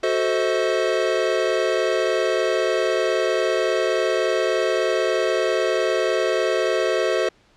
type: chord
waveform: square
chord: F# diminished seventh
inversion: none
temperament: equal with one note detuned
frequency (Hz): 370 / 440 / 523.3 / 637.9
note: F#4 / A4 / C5 / Eb5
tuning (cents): 0 / 0 / 0 / +43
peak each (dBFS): -25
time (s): 0.03-7.29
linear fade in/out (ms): 5
effects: pink hiss -57 dBFS RMS until 7.56 s + low-pass 5000 Hz 12 dB/octave